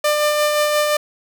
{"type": "tone with tremolo", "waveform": "sawtooth", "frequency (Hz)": 597, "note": "D5", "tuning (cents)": 28, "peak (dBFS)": -10, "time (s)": [0.04, 0.97], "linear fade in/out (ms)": 5, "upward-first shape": "sine", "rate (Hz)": 5.7, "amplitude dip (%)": 30, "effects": []}